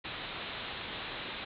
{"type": "low-pass noise", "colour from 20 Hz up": "white", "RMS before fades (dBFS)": -41, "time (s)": [0.04, 1.45], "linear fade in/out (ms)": 10, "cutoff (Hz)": 4000, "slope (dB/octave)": 96, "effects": []}